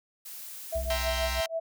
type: noise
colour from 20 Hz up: blue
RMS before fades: -42 dBFS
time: 0.25-1.06 s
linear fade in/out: 10 ms
type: tone with tremolo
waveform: sine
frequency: 656 Hz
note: E5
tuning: 9 cents flat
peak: -26 dBFS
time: 0.72-1.6 s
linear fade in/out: 10 ms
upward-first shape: triangle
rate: 6.2 Hz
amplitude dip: 100%
type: tone with vibrato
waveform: triangle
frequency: 62.5 Hz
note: B1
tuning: 21 cents sharp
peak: -29 dBFS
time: 0.75-1.41 s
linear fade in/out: 10 ms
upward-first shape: sine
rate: 16 Hz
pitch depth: 88 cents each way
type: chord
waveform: 10% pulse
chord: C dominant seventh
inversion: first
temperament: equal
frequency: 659.3 / 784 / 932.3 / 1046.5 Hz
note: E5 / G5 / Bb5 / C6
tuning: 0 / 0 / 0 / 0 cents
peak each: -28 dBFS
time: 0.9-1.46 s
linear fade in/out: 2 ms
effects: none